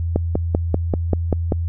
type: click train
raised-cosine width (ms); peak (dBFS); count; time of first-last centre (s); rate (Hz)
2; -4; 8; 0.16-1.522; 5.14
effects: added 84 Hz sine -19 dBFS peak until 1.68 s